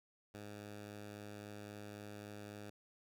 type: tone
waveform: 10% pulse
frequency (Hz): 103.7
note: G#2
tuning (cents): -2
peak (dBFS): -40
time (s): 0.34-2.7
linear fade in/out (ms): 5
effects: none

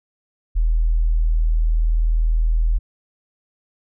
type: tone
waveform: sine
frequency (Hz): 40.27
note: E1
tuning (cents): -40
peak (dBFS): -14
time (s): 0.55-2.79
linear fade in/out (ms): 20
effects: none

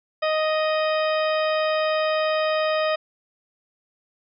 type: harmonic tone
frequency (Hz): 623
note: D#5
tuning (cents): +2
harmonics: 1 / 2 / 3 / 4 / 5 / 6 / 8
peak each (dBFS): -21 / -27 / -31 / -33 / -35 / -37 / -39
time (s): 0.22-2.96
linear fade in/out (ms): 10
effects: none

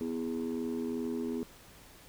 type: chord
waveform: sine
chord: E major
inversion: second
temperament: just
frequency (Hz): 247.2 / 329.6 / 412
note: B3 / E4 / G#4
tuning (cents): +2 / 0 / -14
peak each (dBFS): -33 / -37 / -36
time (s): 0.01-1.43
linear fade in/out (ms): 0
effects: tanh soft clip ceiling -27 dBFS + pink hiss -55 dBFS RMS until 2.08 s

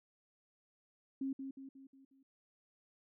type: tone with echo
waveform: sine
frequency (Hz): 269.7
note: C#4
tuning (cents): -47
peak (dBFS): -35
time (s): 1.21-1.33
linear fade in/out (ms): 5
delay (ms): 180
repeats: 5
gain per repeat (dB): -6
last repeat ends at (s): 2.23
effects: none

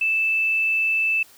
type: tone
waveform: sine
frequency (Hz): 2637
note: E7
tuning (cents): 0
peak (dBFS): -18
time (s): 0.01-1.23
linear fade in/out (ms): 5
effects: white hiss -51 dBFS RMS until 1.37 s

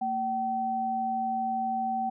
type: tone pair together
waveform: sine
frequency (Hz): 228.1 / 766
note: A#3 / G5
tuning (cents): -37 / -40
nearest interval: octave + major sixth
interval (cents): 2097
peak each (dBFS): -35 / -27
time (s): 0.01-2.1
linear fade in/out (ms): 10
effects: none

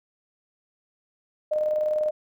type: tone with tremolo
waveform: sine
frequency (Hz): 611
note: D#5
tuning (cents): -32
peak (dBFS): -20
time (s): 1.51-2.11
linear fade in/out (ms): 10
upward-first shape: square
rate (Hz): 20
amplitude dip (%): 35
effects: none

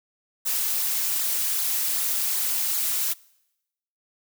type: noise with flanger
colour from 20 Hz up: blue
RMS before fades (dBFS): -25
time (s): 0.45-3.14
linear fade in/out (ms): 20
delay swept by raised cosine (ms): 0.34 to 5.84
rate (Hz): 2.6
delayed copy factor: -0.6
effects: noise-tail reverb RT60 0.9 s tail -24 dB re dry

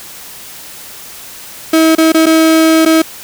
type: tone with dropouts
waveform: 35% pulse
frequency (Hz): 321.1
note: E4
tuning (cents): -45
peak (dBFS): -4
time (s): 1.73-3.02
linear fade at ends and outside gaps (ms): 5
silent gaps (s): 1.952-1.981 / 2.121-2.144 / 2.259-2.265 / 2.852-2.859
effects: white hiss -31 dBFS RMS until 3.23 s

